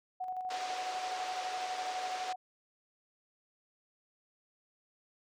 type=tone with tremolo; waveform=sine; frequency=740 Hz; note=F#5; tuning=in tune; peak=-34 dBFS; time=0.2-2.36 s; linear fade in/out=10 ms; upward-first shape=square; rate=12 Hz; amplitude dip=40%
type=band-pass noise; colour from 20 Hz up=pink; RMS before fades=-43 dBFS; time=0.5-2.33 s; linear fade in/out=5 ms; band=450 to 6300 Hz; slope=24 dB/octave
effects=none